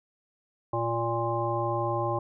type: harmonic tone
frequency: 116.54 Hz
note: A#2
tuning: in tune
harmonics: 1 / 3 / 5 / 7 / 9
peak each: -32 / -32 / -32 / -32 / -32 dBFS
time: 0.73-2.19 s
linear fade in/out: 5 ms
effects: none